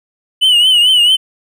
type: tone with vibrato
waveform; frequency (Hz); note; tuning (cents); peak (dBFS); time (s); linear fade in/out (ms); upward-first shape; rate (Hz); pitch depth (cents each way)
triangle; 2960; F#7; 0; -5; 0.41-1.17; 20; triangle; 4.5; 95
effects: none